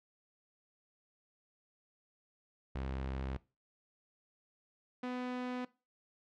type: tone pair in turn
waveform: sawtooth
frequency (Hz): 66.2 / 249.9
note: C2 / B3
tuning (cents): +21 / +21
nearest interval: octave + major seventh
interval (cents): 2300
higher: second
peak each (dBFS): -33 / -33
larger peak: neither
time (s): 2.75-3.37 / 5.03-5.65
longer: neither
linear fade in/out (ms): 5
effects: noise-tail reverb RT60 0.3 s tail -21 dB re dry + low-pass 3000 Hz 12 dB/octave

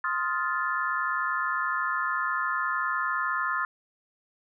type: chord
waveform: sine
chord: F dominant seventh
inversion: second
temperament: just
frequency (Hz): 1047.7 / 1257.2 / 1396.9 / 1746.1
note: C6 / Eb6 / F6 / A6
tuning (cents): +2 / +18 / 0 / -14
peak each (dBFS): -31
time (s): 0.04-3.65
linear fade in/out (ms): 2
effects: none

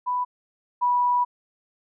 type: tone pair in turn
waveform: sine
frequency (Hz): 991 / 979.1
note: B5 / B5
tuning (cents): +6 / -15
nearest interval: unison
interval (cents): 21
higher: first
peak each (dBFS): -22 / -18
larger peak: second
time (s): 0.06-0.25 / 0.81-1.25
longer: second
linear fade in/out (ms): 20
effects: none

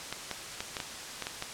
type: clicks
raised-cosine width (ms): 0.2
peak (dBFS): -16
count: 8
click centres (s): 0.126 / 0.313 / 0.605 / 0.768 / 0.802 / 1.223 / 1.269 / 1.424
effects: white hiss -41 dBFS RMS until 1.53 s + low-pass 8000 Hz 12 dB/octave

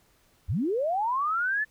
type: linear sweep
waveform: sine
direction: up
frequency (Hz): 58.8 to 1772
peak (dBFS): -24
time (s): 0.48-1.65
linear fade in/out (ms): 20
effects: pink hiss -64 dBFS RMS until 1.7 s

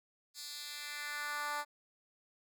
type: tone with high-pass filter sweep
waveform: 10% pulse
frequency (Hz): 293.7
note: D4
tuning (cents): 0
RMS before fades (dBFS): -41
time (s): 0.34-1.65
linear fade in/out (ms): 50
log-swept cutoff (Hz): 5100 to 850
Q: 1.6
effects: none

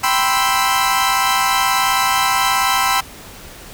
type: chord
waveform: sawtooth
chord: C major seventh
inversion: second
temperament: equal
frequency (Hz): 784 / 987.8 / 1046.5 / 1318.5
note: G5 / B5 / C6 / E6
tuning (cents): 0 / 0 / 0 / 0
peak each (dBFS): -16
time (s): 0.03-3.01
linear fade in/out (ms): 10
effects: pink hiss -37 dBFS RMS until 3.73 s

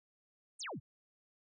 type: exponential sweep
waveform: sine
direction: down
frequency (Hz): 9590 to 92.5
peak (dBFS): -40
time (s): 0.59-0.8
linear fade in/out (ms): 20
effects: none

